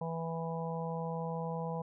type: harmonic tone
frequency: 164.81 Hz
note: E3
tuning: in tune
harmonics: 1 / 3 / 4 / 5 / 6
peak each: -37 / -40 / -45 / -43 / -44 dBFS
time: 0.01-1.82 s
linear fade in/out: 5 ms
effects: none